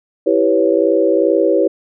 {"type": "chord", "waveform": "sine", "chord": "C# half-diminished seventh", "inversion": "first", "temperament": "equal", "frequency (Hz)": [329.6, 392, 493.9, 554.4], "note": ["E4", "G4", "B4", "C#5"], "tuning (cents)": [0, 0, 0, 0], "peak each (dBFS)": -16, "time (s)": [0.26, 1.68], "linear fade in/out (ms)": 10, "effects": []}